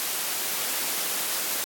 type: high-pass noise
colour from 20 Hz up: white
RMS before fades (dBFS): -28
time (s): 0-1.64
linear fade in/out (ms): 0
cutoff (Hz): 230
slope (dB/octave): 12
effects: AAC 64 kbps